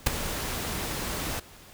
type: noise with ADSR envelope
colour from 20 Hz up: pink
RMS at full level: -18 dBFS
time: 0.06-1.4 s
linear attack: 11 ms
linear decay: 5 ms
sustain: -14 dB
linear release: 9 ms
effects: pink hiss -50 dBFS RMS until 1.73 s